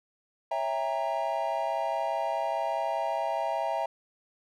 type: chord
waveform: triangle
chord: C# diminished seventh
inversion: none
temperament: equal with one note detuned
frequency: 554.4 / 659.3 / 800.5 / 932.3 Hz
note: C#5 / E5 / G5 / Bb5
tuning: 0 / 0 / +36 / 0 cents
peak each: -35 / -29 / -31 / -31 dBFS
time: 0.51-3.86 s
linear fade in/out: 5 ms
effects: none